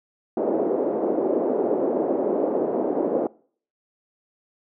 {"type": "band-pass noise", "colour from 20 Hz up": "white", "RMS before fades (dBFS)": -23, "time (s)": [0.37, 3.27], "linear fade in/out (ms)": 2, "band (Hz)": [280, 540], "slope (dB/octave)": 24, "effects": ["noise-tail reverb RT60 0.5 s tail -23 dB re dry"]}